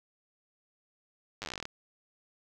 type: slowing click train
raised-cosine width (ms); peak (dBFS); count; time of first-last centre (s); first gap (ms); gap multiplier
0.2; -20; 15; 1.42-1.654; 9; 1.09
effects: none